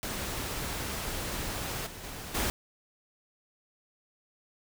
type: noise with level steps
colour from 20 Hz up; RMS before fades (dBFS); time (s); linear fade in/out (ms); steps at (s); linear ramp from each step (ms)
pink; -35 / -44 / -41 / -30; 0.03-2.5; 0; 1.86 / 2.03 / 2.34; 10
effects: none